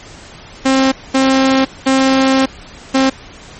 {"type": "tone bursts at uneven times", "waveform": "sawtooth", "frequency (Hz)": 266, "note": "C4", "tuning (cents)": 29, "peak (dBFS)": -5, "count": 4, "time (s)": [[0.65, 0.92], [1.14, 1.65], [1.86, 2.46], [2.94, 3.1]], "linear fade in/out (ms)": 10, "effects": ["pink hiss -36 dBFS RMS until 3.59 s", "MP3 32 kbps"]}